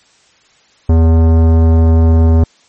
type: tone with tanh clipping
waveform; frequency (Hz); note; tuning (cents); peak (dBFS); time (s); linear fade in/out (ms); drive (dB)
sine; 81.6; E2; -17; -7; 0.89-2.44; 5; 17
effects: white hiss -50 dBFS RMS until 2.68 s + MP3 32 kbps